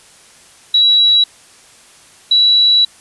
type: tone pair in turn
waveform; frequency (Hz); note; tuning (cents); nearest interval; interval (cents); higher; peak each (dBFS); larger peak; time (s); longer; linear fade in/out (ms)
sine; 3902 / 3923; B7 / B7; -22 / -12; unison; 10; second; -7; neither; 0.74-1.24 / 2.31-2.85; second; 5
effects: white hiss -44 dBFS RMS until 3 s + resampled to 24000 Hz